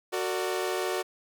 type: chord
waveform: sawtooth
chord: Gb augmented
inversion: none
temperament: equal with one note detuned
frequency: 370 / 456 / 587.3 Hz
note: Gb4 / Bb4 / D5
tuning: 0 / -38 / 0 cents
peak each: -26 / -30 / -31 dBFS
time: 0.12-1.03 s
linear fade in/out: 20 ms
effects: none